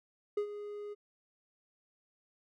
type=tone with ADSR envelope; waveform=triangle; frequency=413.8 Hz; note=G#4; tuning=6 cents flat; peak=-26 dBFS; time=0.37-0.95 s; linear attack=5 ms; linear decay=86 ms; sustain=-12 dB; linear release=26 ms; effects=none